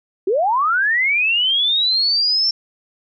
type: linear sweep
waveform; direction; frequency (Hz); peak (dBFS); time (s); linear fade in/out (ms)
sine; up; 349.4 to 5430; -14; 0.27-2.51; 5
effects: none